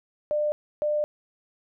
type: tone pair in turn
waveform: sine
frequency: 598 / 598 Hz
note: D5 / D5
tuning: +31 / +31 cents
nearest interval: unison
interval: 0 cents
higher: neither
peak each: -22 dBFS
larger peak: neither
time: 0.31-0.52 / 0.82-1.04 s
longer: second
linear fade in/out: 0 ms
effects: none